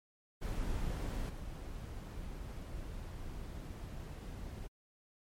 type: noise with level steps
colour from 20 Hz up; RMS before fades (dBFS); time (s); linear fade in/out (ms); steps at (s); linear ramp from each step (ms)
brown; -37 / -44; 0.41-4.68; 20; 1.29; 5
effects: MP3 64 kbps